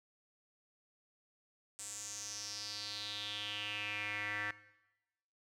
square tone with band-pass filter sweep, 103.83 Hz, G#2, in tune, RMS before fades -42 dBFS, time 1.79-4.51 s, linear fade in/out 0 ms, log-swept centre 7900 to 1800 Hz, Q 5.1, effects noise-tail reverb RT60 1.0 s tail -18 dB re dry

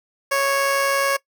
15% pulse tone with amplitude modulation, 553 Hz, C#5, 4 cents flat, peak -10 dBFS, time 0.31-1.17 s, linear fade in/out 10 ms, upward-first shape sine, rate 131 Hz, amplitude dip 30%, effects noise-tail reverb RT60 0.1 s tail -21 dB re dry

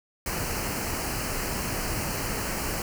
pink band-stop noise, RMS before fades -30 dBFS, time 0.26-2.82 s, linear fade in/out 2 ms, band 3000 to 4200 Hz, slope 96 dB/octave, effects none

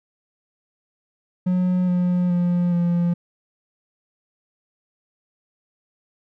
triangle tone with pitch steps, 181.7 / 178.78 / 175.92 / 173.09 Hz, F#3 / F3 / F3 / F3, -31 / +41 / +13 / -15 cents, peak -15 dBFS, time 1.46-3.14 s, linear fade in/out 10 ms, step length 420 ms, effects none

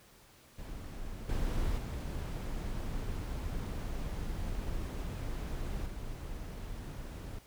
brown noise with level steps, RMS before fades -42 / -33 / -37 / -41 dBFS, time 0.58-7.39 s, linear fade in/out 5 ms, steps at 1.29 / 1.78 / 5.86 s, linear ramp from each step 2 ms, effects pink hiss -60 dBFS RMS until 7.46 s

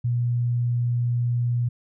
sine tone, 120.6 Hz, B2, 41 cents flat, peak -20 dBFS, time 0.04-1.69 s, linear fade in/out 10 ms, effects none

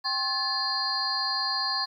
sine tone cluster, 787 / 1071 / 1730 / 4217 / 4728 Hz, G5 / C6 / A6 / C8 / D8, +7 / +40 / -30 / +13 / +11 cents, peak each -36 / -32 / -35 / -29 / -31 dBFS, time 0.04-1.86 s, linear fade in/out 20 ms, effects 10-bit

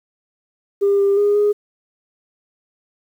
sine tone with pitch steps, 400.5 / 397.9 / 409.9 / 414.2 Hz, G4 / G4 / G#4 / G#4, +37 / +26 / -23 / -5 cents, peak -11 dBFS, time 0.81-1.53 s, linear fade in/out 20 ms, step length 180 ms, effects tanh soft clip ceiling -9 dBFS + 8-bit

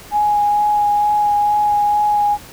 sine tone with vibrato, 830.6 Hz, G#5, in tune, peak -12 dBFS, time 0.11-2.38 s, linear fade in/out 50 ms, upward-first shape sine, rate 2.2 Hz, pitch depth 12 cents each way, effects pink hiss -38 dBFS RMS until 2.52 s

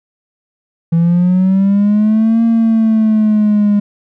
triangle linear two-way sweep, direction up then down, 164.8 to 230 to 204.3 Hz, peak -5 dBFS, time 0.92-3.8 s, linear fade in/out 10 ms, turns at 2.43 s, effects tanh soft clip ceiling -3 dBFS

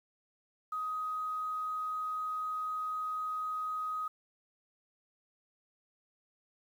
sine tone, 1256 Hz, D#6, 16 cents sharp, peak -33 dBFS, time 0.72-4.08 s, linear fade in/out 5 ms, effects 10-bit

